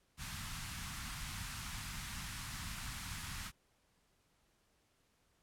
pink band-stop noise, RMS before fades -44 dBFS, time 0.17-3.52 s, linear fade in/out 50 ms, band 210 to 1000 Hz, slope 24 dB/octave, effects pink hiss -75 dBFS RMS until 5.42 s + low-pass 12000 Hz 12 dB/octave

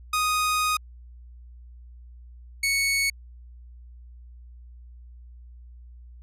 sawtooth tone pair in turn, 1244.5 / 2217 Hz, D#6 / C#7, 0 / 0 cents, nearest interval minor seventh, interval 1000 cents, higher second, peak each -18 dBFS, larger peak neither, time 0.13-0.77 / 2.63-3.1 s, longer first, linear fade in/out 5 ms, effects added 60 Hz sine -43 dBFS peak until 6.22 s + resampled to 32000 Hz

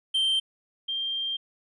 triangle / sine tone pair in turn, 3136 / 3180 Hz, G7 / G7, 0 / +24 cents, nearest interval unison, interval 24 cents, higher second, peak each -20 / -27 dBFS, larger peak first, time 0.14-0.4 / 0.88-1.37 s, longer second, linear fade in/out 10 ms, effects resampled to 24000 Hz

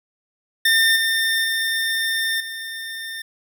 25% pulse tone with level steps, 1807 Hz, A6, 46 cents sharp, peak -10 / -14 / -16 / -25 dBFS, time 0.65-3.22 s, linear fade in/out 5 ms, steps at 0.96 / 1.44 / 2.4 s, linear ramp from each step 5 ms, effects none

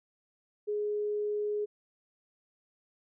sine tone, 417.5 Hz, G#4, 9 cents sharp, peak -29 dBFS, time 0.67-1.66 s, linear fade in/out 20 ms, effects none

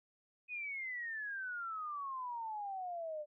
sine exponential sweep, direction down, 2520 to 588 Hz, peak -39 dBFS, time 0.48-3.26 s, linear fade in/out 50 ms, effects none

